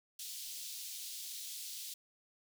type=high-pass noise; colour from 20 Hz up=pink; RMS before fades=-45 dBFS; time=0.19-1.94 s; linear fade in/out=5 ms; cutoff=3500 Hz; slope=24 dB/octave; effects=none